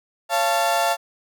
35% pulse chord, Db augmented, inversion none, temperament equal with one note detuned, 554.4 / 686.1 / 880 Hz, Db5 / F5 / A5, 0 / -31 / 0 cents, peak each -25 / -19 / -21 dBFS, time 0.29-0.97 s, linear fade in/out 50 ms, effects none

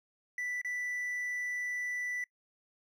triangle tone with dropouts, 1975.5 Hz, B6, in tune, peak -32 dBFS, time 0.38-2.24 s, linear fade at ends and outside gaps 2 ms, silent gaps 0.615-0.647 s, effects noise-tail reverb RT60 0.1 s tail -24 dB re dry

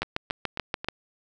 two click trains, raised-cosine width 0.3 ms, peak -18 / -10 dBFS, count 4 / 7, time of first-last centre 0.03-0.845 / 0.02-0.886 s, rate 3.68 / 6.93 Hz, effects none

